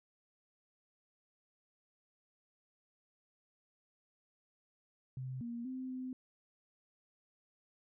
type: tone with pitch steps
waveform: sine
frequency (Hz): 129.6 / 235.8 / 258.5 / 256.4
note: C3 / A#3 / C4 / C4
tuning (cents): -16 / +20 / -21 / -35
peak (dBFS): -39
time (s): 5.17-6.13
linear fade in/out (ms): 2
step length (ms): 240
effects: none